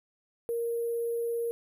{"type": "tone with sample-and-hold", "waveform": "sine", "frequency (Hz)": 467.6, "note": "A#4", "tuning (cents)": 5, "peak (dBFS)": -28, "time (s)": [0.49, 1.51], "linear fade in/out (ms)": 0, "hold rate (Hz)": 11025, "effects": []}